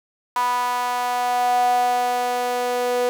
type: tone with high-pass filter sweep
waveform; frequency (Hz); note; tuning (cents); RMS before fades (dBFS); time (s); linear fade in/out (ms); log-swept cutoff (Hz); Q
sawtooth; 246.2; B3; -5; -21; 0.36-3.09; 0; 970 to 540; 7.7
effects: none